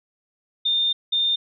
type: tone bursts at uneven times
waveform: sine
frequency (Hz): 3621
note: A7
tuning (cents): +49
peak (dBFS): -18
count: 2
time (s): 0.65-0.93 / 1.12-1.36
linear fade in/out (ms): 10
effects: none